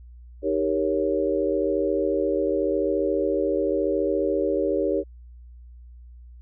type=chord; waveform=sine; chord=Eb dominant seventh; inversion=none; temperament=equal; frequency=311.1 / 392 / 466.2 / 554.4 Hz; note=Eb4 / G4 / Bb4 / Db5; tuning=0 / 0 / 0 / 0 cents; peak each=-27 / -25 / -27 / -26 dBFS; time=0.42-5.04 s; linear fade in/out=50 ms; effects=added 60 Hz sine -42 dBFS peak until 6.41 s